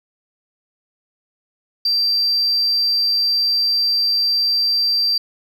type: tone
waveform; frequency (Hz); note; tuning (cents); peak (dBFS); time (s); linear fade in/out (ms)
sine; 4699; D8; 0; -13; 1.85-5.18; 5
effects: tanh soft clip ceiling -12 dBFS + 9-bit